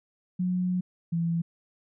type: tone pair in turn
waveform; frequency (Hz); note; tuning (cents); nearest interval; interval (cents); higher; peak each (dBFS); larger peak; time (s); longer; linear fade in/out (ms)
sine; 181.5 / 167.83; F#3 / E3; -33 / +31; minor second; 136; first; -24; neither; 0.39-0.81 / 1.12-1.42; first; 10
effects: none